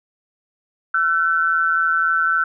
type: tone pair together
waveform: sine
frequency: 1347 / 1510.7 Hz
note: E6 / F#6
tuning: +37 / +36 cents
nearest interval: major second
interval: 199 cents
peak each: -18 dBFS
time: 0.94-2.44 s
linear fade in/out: 5 ms
effects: none